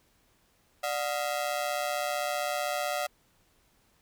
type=ring-modulated tone; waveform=sawtooth; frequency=659.3 Hz; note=E5; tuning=in tune; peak=-22 dBFS; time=0.83-3.07 s; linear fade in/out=10 ms; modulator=67.8 Hz; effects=pink hiss -67 dBFS RMS until 4.01 s